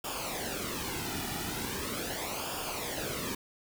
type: noise with flanger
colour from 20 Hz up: pink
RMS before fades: -36 dBFS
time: 0.04-3.35 s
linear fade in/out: 5 ms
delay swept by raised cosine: 0.49 to 1.89 ms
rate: 0.4 Hz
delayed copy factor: -0.7
effects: none